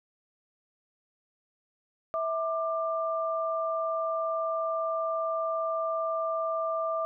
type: tone pair together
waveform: sine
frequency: 651.3 / 1189 Hz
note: E5 / D6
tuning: -21 / +21 cents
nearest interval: minor seventh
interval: 1042 cents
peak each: -29 / -31 dBFS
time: 2.14-7.05 s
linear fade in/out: 0 ms
effects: none